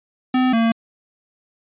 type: tone pair in turn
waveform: square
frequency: 255.6 / 228.1 Hz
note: C4 / A#3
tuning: -40 / -37 cents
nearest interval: major second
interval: 197 cents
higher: first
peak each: -15 dBFS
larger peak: neither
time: 0.34-0.53 / 0.53-0.72 s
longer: neither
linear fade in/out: 5 ms
effects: resampled to 8000 Hz